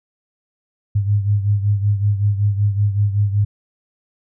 sine beating tone pair, 101.3 / 106.6 Hz, G#2 / G#2, -43 / +46 cents, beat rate 5.3 Hz, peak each -15 / -21 dBFS, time 0.95-3.45 s, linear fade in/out 10 ms, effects none

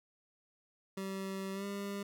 25% pulse tone with pitch glide, 192.9 to 200.3 Hz, G3 to G3, -28 to +38 cents, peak -34 dBFS, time 0.97-2.03 s, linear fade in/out 5 ms, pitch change +66 cents, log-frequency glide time 1.53-1.65 s, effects none

